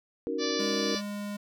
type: chord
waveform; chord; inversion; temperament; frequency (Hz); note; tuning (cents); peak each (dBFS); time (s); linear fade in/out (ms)
sine; D# minor seventh; third; equal; 277.2 / 311.1 / 370 / 466.2; C#4 / D#4 / F#4 / A#4; 0 / 0 / 0 / 0; -36 / -35 / -36 / -32; 0.27-0.95; 0
type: harmonic tone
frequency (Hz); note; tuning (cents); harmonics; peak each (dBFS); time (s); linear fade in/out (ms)
584; D5; -10; 1 / 2 / 3 / 4 / 5 / 6 / 7 / 8 / 9 / 10; -39 / -40 / -40 / -42 / -43 / -39 / -38 / -37 / -40 / -41; 0.38-1.02; 50
type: tone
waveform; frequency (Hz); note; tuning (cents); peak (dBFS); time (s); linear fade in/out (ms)
square; 205; G#3; -22; -34; 0.59-1.37; 10
effects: none